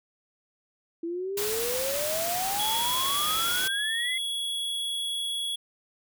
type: exponential sweep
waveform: sine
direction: up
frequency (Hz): 329.6 to 2093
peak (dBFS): -29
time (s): 1.03-4.18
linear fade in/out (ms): 5
type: noise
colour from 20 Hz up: white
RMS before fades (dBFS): -31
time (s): 1.37-3.68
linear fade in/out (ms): 5
type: tone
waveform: square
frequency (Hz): 3354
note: G#7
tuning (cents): +16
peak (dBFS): -29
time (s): 2.59-5.56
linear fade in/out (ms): 10
effects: none